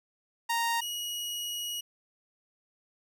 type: tone pair in turn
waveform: sawtooth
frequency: 930 / 2902 Hz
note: A#5 / F#7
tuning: -4 / -34 cents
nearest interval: octave + minor sixth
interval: 1970 cents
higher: second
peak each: -23 / -30 dBFS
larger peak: first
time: 0.49-0.81 / 0.81-1.81 s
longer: second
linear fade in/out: 10 ms
effects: none